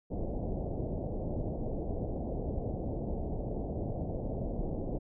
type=low-pass noise; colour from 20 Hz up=pink; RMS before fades=-35 dBFS; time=0.1-4.99 s; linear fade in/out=20 ms; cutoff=710 Hz; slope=48 dB/octave; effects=none

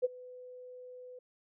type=tone with ADSR envelope; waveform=sine; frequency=501 Hz; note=B4; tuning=25 cents sharp; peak=-23 dBFS; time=0.02-1.19 s; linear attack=26 ms; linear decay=24 ms; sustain=-23 dB; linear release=5 ms; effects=none

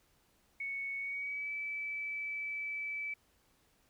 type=tone with pitch glide; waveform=sine; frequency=2217 to 2307 Hz; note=C#7 to D7; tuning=0 to -31 cents; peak=-36 dBFS; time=0.6-3.14 s; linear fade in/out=5 ms; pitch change=+69 cents; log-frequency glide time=0.98-1.52 s; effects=pink hiss -71 dBFS RMS until 3.89 s

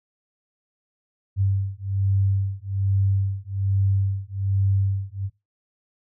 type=beating tone pair; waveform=sine; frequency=97.2 / 98.4 Hz; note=G2 / G2; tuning=-14 / +7 cents; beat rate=1.2 Hz; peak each=-23 dBFS; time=1.36-5.3 s; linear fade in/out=50 ms; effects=noise-tail reverb RT60 0.2 s tail -17 dB re dry

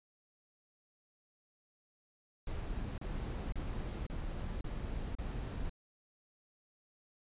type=noise bursts; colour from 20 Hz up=brown; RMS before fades=-39 dBFS; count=6; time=2.47-5.695 s; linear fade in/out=2 ms; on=510 ms; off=33 ms; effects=resampled to 8000 Hz

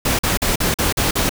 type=noise bursts; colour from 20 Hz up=pink; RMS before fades=-18 dBFS; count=7; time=0.05-1.294 s; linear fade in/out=5 ms; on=140 ms; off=44 ms; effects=none

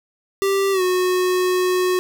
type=tone with pitch glide; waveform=square; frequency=392 to 365.7 Hz; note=G4 to F#4; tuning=0 to -20 cents; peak=-17 dBFS; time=0.42-1.99 s; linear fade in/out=0 ms; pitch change=-120 cents; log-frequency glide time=0.72-0.82 s; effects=none

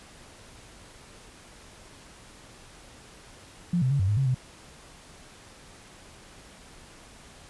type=tone with pitch steps; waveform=sine; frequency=174.6 / 129.1 / 140.2 / 94.9 / 104 / 135.4 / 128 Hz; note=F3 / C3 / C#3 / F#2 / G#2 / C#3 / C3; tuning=0 / -23 / +20 / +44 / +3 / -40 / -38 cents; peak=-21 dBFS; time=3.73-4.346 s; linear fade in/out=5 ms; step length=88 ms; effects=pink hiss -50 dBFS RMS until 7.49 s + resampled to 24000 Hz

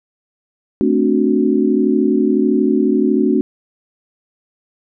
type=chord; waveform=sine; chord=D dominant seventh; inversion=second; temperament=equal; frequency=220 / 261.6 / 293.7 / 370 Hz; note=A3 / C4 / D4 / F#4; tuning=0 / 0 / 0 / 0 cents; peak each=-17 dBFS; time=0.81-3.41 s; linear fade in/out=0 ms; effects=none

